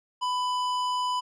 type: tone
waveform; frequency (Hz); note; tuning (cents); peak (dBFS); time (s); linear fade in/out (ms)
square; 997; B5; +16; -26; 0.21-1.21; 20
effects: low-pass 6000 Hz 12 dB/octave